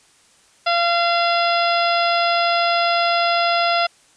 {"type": "harmonic tone with a mistuned harmonic", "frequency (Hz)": 687, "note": "F5", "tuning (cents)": -29, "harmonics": [1, 2, 3, 4, 5, 6, 7], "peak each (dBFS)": [-18, -21, -27, -26, -27, -30, -28], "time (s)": [0.66, 3.87], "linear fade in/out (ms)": 10, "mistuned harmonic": 7, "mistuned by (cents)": 56, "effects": ["white hiss -54 dBFS RMS until 4.16 s", "resampled to 22050 Hz"]}